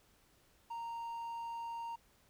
triangle tone, 928 Hz, A#5, 8 cents flat, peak -38 dBFS, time 0.7-1.96 s, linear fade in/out 10 ms, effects pink hiss -69 dBFS RMS until 2.29 s

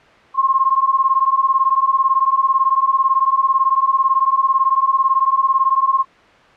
sine beating tone pair, 1060 / 1078 Hz, C6 / C#6, +22 / -49 cents, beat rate 18 Hz, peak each -15 dBFS, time 0.34-6.05 s, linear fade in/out 50 ms, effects white hiss -46 dBFS RMS until 6.56 s + low-pass 2000 Hz 12 dB/octave

